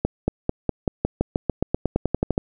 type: accelerating click train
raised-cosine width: 2 ms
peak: -6 dBFS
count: 18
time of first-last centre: 0.05-2.379 s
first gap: 230 ms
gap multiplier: 0.93
effects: none